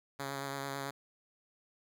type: tone with vibrato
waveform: 5% pulse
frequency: 138.3 Hz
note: C#3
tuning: 4 cents flat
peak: -26 dBFS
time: 0.19-0.91 s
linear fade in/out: 10 ms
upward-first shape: sine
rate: 9 Hz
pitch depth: 19 cents each way
effects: none